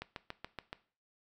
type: click train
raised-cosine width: 0.3 ms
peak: -24 dBFS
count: 6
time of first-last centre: 0.02-0.729 s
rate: 7.05 Hz
effects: noise-tail reverb RT60 0.4 s tail -17 dB re dry